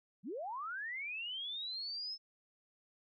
sine linear sweep, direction up, 155.6 to 5270 Hz, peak -39 dBFS, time 0.23-2.18 s, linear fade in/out 50 ms, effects none

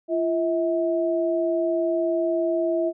sine tone pair together, 341.7 / 645 Hz, F4 / E5, -38 / -38 cents, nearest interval major seventh, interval 1100 cents, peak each -23 dBFS, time 0.08-2.93 s, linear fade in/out 50 ms, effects none

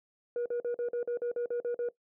sine tone bursts, 480 Hz, B4, 49 cents flat, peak -27 dBFS, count 11, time 0.36-1.888 s, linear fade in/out 2 ms, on 98 ms, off 45 ms, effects noise-tail reverb RT60 0.1 s tail -18 dB re dry + tanh soft clip ceiling -28 dBFS

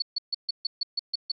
sine tone bursts, 4435 Hz, C#8, in tune, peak -24 dBFS, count 9, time 0-1.318 s, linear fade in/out 5 ms, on 22 ms, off 140 ms, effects none

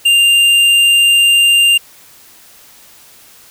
triangle tone with hard clipping, 2794 Hz, F7, in tune, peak -8 dBFS, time 0.05-1.78 s, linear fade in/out 10 ms, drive 12 dB, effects white hiss -42 dBFS RMS until 3.5 s

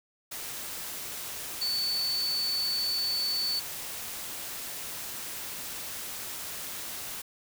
sine tone in noise, 4481 Hz, C#8, 18 cents sharp, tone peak -27 dBFS, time 1.61-3.6 s, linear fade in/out 10 ms, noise white, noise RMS -38 dBFS, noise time 0.31-7.22 s, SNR +8 dB, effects none

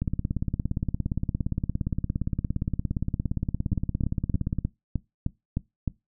two click trains, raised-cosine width 5 ms, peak -13 / -14 dBFS, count 8 / 80, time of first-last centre 3.73-5.877 / 0.02-4.586 s, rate 3.26 / 17.3 Hz, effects noise-tail reverb RT60 0.2 s tail -21 dB re dry

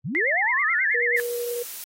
sine linear sweep, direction up, 103.83 to 1856 Hz, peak -26 dBFS, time 0.04-0.99 s, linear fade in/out 20 ms
sine tone with vibrato, 1917 Hz, A#6, 48 cents sharp, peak -20 dBFS, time 0.15-1.2 s, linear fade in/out 0 ms, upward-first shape sine, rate 9.3 Hz, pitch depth 190 cents each way
sine tone, 479.1 Hz, A#4, 47 cents sharp, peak -26 dBFS, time 0.94-1.63 s, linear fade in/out 10 ms
blue noise, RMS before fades -35 dBFS, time 1.17-1.84 s, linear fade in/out 2 ms
effects AAC 48 kbps

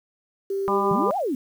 sine tone, 392 Hz, G4, in tune, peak -23 dBFS, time 0.5-0.96 s, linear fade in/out 5 ms
harmonic tone, 199.7 Hz, G3, 32 cents sharp, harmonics 1 / 2 / 3 / 4 / 5 / 6, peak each -29 / -31 / -32 / -29 / -25 / -26 dBFS, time 0.68-1.11 s, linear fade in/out 0 ms
sine exponential two-way sweep, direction up then down, 155.56 to 843 to 239.1 Hz, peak -22 dBFS, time 0.91-1.35 s, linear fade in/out 2 ms, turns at 1.17 s
effects 8-bit

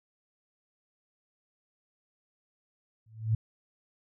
sine tone with exponential growth, 110.6 Hz, A2, 9 cents sharp, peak -20 dBFS, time 3.06-3.35 s, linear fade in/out 5 ms, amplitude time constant 62 ms, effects none

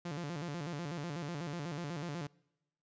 sawtooth tone with vibrato, 158.3 Hz, D#3, 30 cents sharp, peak -34 dBFS, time 0.05-2.27 s, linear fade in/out 5 ms, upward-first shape square, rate 8.1 Hz, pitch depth 160 cents each way, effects noise-tail reverb RT60 0.9 s tail -25 dB re dry + resampled to 16000 Hz

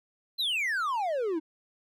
triangle exponential sweep, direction down, 4200 to 301.2 Hz, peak -25 dBFS, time 0.38-1.4 s, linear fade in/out 20 ms, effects none

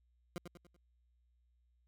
20% pulse tone with echo, 174.61 Hz, F3, in tune, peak -34 dBFS, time 0.36-0.38 s, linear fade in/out 0 ms, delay 96 ms, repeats 4, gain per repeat -7 dB, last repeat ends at 0.764 s, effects added 60 Hz sine -70 dBFS peak until 1.87 s

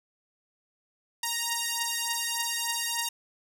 5% pulse beating tone pair, 932.3 / 935.7 Hz, A#5 / A#5, 0 / +6 cents, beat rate 3.4 Hz, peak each -19 dBFS, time 1.23-3.09 s, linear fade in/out 5 ms, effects none

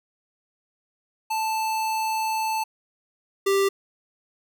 square tone pair in turn, 880 / 393.2 Hz, A5 / G4, 0 / +5 cents, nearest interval octave + major second, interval 1395 cents, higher first, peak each -24 / -19 dBFS, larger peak second, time 1.3-2.64 / 3.46-3.69 s, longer first, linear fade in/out 10 ms, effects none

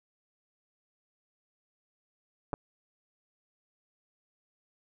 clicks, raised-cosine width 1 ms, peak -19 dBFS, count 2, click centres 2.532 / 2.539 s, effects none

